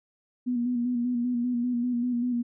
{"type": "tone with vibrato", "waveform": "sine", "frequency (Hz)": 243.2, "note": "B3", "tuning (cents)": -26, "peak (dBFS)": -24, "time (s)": [0.46, 2.43], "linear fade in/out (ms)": 20, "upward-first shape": "square", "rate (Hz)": 5.1, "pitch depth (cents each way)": 34, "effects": []}